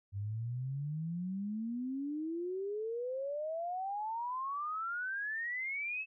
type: exponential sweep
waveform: sine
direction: up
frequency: 97.1 to 2637 Hz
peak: -35 dBFS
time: 0.12-6.06 s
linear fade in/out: 50 ms
effects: none